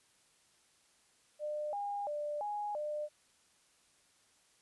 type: tone with pitch steps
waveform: sine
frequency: 600 / 812 / 592 / 830 / 599 Hz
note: D5 / G#5 / D5 / G#5 / D5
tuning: +37 / -39 / +14 / -1 / +34 cents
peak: -35 dBFS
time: 1.39-3.09 s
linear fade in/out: 50 ms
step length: 340 ms
effects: white hiss -69 dBFS RMS until 4.61 s + resampled to 24000 Hz